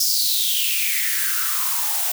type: noise with high-pass filter sweep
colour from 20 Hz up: blue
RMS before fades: -21 dBFS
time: 0-2.12 s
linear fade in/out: 5 ms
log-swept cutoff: 5400 to 680 Hz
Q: 6.4
effects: none